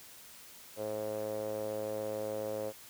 sawtooth tone with band-pass filter, 106.9 Hz, A2, 49 cents flat, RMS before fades -37 dBFS, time 0.76-2.73 s, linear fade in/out 50 ms, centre 530 Hz, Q 5.5, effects white hiss -53 dBFS RMS until 2.89 s

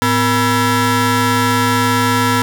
20% pulse ring-modulated tone, 361.2 Hz, F#4, 42 cents flat, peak -4 dBFS, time 0.02-2.42 s, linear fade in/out 0 ms, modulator 614 Hz, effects none

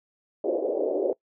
white band-pass noise, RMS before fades -26 dBFS, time 0.44-1.13 s, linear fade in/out 2 ms, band 320 to 600 Hz, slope 48 dB/octave, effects noise-tail reverb RT60 0.1 s tail -23 dB re dry

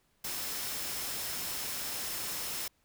sine tone in noise, 5274 Hz, E8, in tune, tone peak -46 dBFS, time 0.24-2.68 s, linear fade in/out 5 ms, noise white, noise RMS -37 dBFS, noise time 0.24-2.68 s, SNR -12 dB, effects pink hiss -72 dBFS RMS until 2.84 s

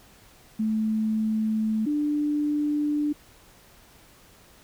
sine tone pair in turn, 218.1 / 295.9 Hz, A3 / D4, -15 / +13 cents, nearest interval perfect fourth, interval 528 cents, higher second, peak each -22 dBFS, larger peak neither, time 0.59-1.86 / 1.86-3.13 s, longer neither, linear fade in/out 10 ms, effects pink hiss -54 dBFS RMS until 4.63 s

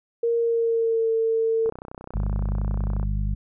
sine tone with pitch glide, 466.2 to 450.3 Hz, A#4 to A4, 0 to +40 cents, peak -19 dBFS, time 0.23-1.7 s, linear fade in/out 5 ms, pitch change -60 cents, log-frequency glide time 0.37-1.09 s
click train, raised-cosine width 1 ms, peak -23 dBFS, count 44, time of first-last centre 1.66-3.029 s, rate 31.4 Hz
harmonic tone, 50.3 Hz, G1, 45 cents sharp, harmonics 1 / 2 / 3 / 4, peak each -23 / -29 / -33 / -35 dBFS, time 2.14-3.35 s, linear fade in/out 10 ms
effects none

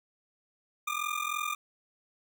25% pulse ring-modulated tone, 1205 Hz, D6, 44 cents sharp, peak -24 dBFS, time 0.87-1.55 s, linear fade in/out 5 ms, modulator 21.6 Hz, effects none

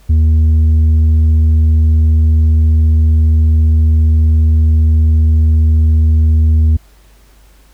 sine tone with tanh clipping, 78.7 Hz, D#2, 20 cents sharp, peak -7 dBFS, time 0.09-6.77 s, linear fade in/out 10 ms, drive 4 dB, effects added 50 Hz sine -42 dBFS peak until 7.73 s + pink hiss -50 dBFS RMS until 7.73 s

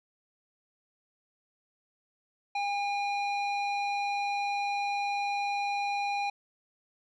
square tone with low-pass filter, 809 Hz, G#5, 46 cents flat, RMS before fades -31 dBFS, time 2.55-6.3 s, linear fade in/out 5 ms, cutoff 3300 Hz, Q 1.7, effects none

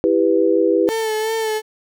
sine chord, E minor, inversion none, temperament just, 329.6 / 395.6 / 494.4 Hz, E4 / G4 / B4, 0 / +16 / +2 cents, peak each -17 dBFS, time 0.04-0.89 s, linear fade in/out 0 ms
35% pulse tone with vibrato, 440 Hz, A4, in tune, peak -17 dBFS, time 0.87-1.62 s, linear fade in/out 50 ms, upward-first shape sine, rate 2.6 Hz, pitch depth 34 cents each way
effects none

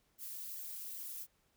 violet noise with flanger, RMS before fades -45 dBFS, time 0.18-1.27 s, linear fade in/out 50 ms, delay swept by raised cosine 0.77 to 5.27 ms, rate 2.5 Hz, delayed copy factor -0.75, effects pink hiss -75 dBFS RMS until 1.56 s

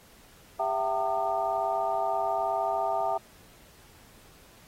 sine tone cluster, 398.5 / 666 / 765 / 907 / 1209 Hz, G4 / E5 / G5 / A#5 / D6, +28 / +18 / -42 / -48 / +50 cents, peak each -38 / -29 / -30 / -32 / -36 dBFS, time 0.59-3.18 s, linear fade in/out 10 ms, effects pink hiss -56 dBFS RMS until 4.67 s + AAC 48 kbps

